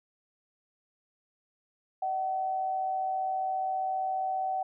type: tone pair together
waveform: sine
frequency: 622.3 / 757.3 Hz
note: D#5 / F#5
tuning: 0 / +40 cents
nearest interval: minor third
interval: 340 cents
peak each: -40 / -28 dBFS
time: 2.02-4.63 s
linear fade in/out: 5 ms
effects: none